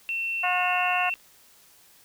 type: tone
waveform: sine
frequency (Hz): 2700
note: E7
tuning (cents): +41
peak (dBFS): -26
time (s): 0.09-1.14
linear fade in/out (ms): 0
type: harmonic tone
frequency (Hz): 361.3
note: F#4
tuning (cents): -41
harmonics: 2 / 3 / 4 / 5 / 6 / 7 / 8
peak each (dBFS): -26 / -30 / -32 / -34 / -36 / -37 / -38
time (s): 0.43-1.1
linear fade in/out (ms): 10
type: clicks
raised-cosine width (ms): 0.2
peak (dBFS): -35 / -41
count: 2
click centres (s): 1.155 / 1.199
effects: white hiss -56 dBFS RMS until 2.04 s